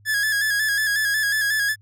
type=tone with vibrato; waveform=45% pulse; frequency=1693 Hz; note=G#6; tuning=33 cents sharp; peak=-19 dBFS; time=0.05-1.76 s; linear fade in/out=50 ms; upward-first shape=square; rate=5.5 Hz; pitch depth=45 cents each way; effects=added 102 Hz sine -50 dBFS peak until 1.81 s